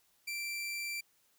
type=tone; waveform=sawtooth; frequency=2349 Hz; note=D7; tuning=in tune; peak=-33 dBFS; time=0.27-1.01 s; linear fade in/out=10 ms; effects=white hiss -71 dBFS RMS until 1.38 s